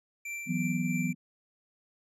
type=tone with tremolo; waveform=square; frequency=2349 Hz; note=D7; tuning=in tune; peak=-35 dBFS; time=0.25-1.13 s; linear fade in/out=5 ms; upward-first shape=triangle; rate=3.1 Hz; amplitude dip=50%
type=chord; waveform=sine; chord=E suspended second; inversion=none; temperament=equal; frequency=164.81 / 185 / 246.9 Hz; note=E3 / F#3 / B3; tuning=0 / 0 / 0 cents; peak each=-32 dBFS; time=0.46-1.15 s; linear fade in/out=50 ms
effects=low-pass 11000 Hz 12 dB/octave